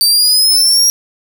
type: linear sweep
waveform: sawtooth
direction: up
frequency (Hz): 4602 to 5660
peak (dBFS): -5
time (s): 0.01-0.9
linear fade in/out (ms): 0
effects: none